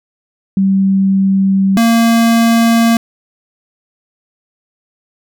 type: tone pair in turn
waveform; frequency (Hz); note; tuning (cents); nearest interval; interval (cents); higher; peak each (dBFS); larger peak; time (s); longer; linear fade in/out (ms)
sine / square; 193.5 / 230.1; G3 / A#3; -22 / -22; minor third; 300; second; -8; neither; 0.57-1.77 / 1.77-2.97; neither; 2
effects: none